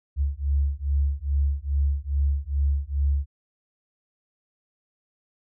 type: beating tone pair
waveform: sine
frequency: 69.3 / 71.7 Hz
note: C#2 / D2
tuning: 0 / -41 cents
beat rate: 2.4 Hz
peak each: -24 dBFS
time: 0.16-3.26 s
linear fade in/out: 50 ms
effects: none